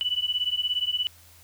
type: beating tone pair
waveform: sine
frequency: 2960 / 2977 Hz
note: F#7 / F#7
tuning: 0 / +10 cents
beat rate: 17 Hz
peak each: -27 dBFS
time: 0.01-1.07 s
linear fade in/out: 0 ms
effects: added 85 Hz sine -55 dBFS peak until 1.43 s + white hiss -54 dBFS RMS until 1.43 s